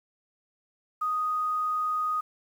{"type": "tone with quantisation", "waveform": "sine", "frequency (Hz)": 1244.5, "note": "D#6", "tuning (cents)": 0, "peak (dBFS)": -25, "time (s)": [1.01, 2.21], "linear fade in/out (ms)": 10, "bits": 9, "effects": []}